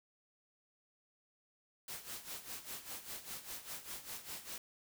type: noise with tremolo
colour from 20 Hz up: white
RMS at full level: -44 dBFS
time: 1.88-4.58 s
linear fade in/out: 2 ms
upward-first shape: sine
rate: 5 Hz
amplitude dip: 75%
effects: none